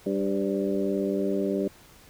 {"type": "harmonic tone with a mistuned harmonic", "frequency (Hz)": 98, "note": "G2", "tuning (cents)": 0, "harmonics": [2, 3, 4, 5, 6], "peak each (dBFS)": [-29, -30, -28, -35, -33], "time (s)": [0.06, 1.68], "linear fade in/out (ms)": 5, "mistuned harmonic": 5, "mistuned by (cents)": 53, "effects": ["pink hiss -53 dBFS RMS until 2.09 s"]}